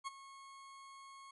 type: tone with ADSR envelope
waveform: 40% pulse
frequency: 1092 Hz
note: C#6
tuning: 26 cents flat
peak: -37 dBFS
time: 0.04-1.31 s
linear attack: 31 ms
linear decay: 21 ms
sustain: -15 dB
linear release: 4 ms
effects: resampled to 24000 Hz

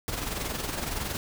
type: noise with amplitude modulation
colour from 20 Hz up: pink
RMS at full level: -30 dBFS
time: 0.08-1.17 s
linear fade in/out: 0 ms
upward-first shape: sine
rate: 21.6 Hz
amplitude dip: 55%
effects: none

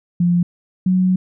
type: tone pair in turn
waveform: sine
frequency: 174.61 / 184.67 Hz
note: F3 / F#3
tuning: 0 / -3 cents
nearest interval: minor second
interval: 97 cents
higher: second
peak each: -12 dBFS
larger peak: neither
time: 0.2-0.43 / 0.86-1.16 s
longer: second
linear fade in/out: 5 ms
effects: none

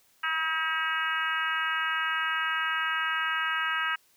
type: harmonic tone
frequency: 320 Hz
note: D#4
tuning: 49 cents sharp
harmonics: 3 / 4 / 5 / 6 / 7 / 8 / 9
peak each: -38 / -31 / -30 / -35 / -39 / -38 / -36 dBFS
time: 0.23-3.96 s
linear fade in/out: 10 ms
effects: white hiss -64 dBFS RMS until 4.16 s

